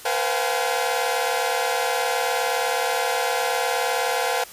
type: tone cluster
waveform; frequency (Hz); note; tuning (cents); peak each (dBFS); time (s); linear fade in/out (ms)
sawtooth; 477.7 / 517 / 693 / 761 / 841; A#4 / C5 / F5 / F#5 / G#5; +42 / -21 / -14 / +48 / +22; -24; 0.05-4.44; 5
effects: white hiss -42 dBFS RMS until 4.52 s + resampled to 32000 Hz